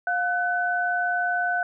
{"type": "tone pair together", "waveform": "sine", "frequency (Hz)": [710, 1504.4], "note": ["F5", "F#6"], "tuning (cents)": [28, 28], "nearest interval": "octave + minor second", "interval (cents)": 1300, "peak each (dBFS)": [-25, -24], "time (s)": [0.07, 1.63], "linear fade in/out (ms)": 2, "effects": []}